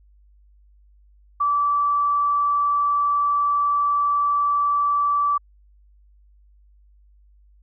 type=tone; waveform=sine; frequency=1158 Hz; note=D6; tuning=25 cents flat; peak=-17 dBFS; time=1.4-5.38 s; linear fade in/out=10 ms; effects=added 50 Hz sine -51 dBFS peak until 7.62 s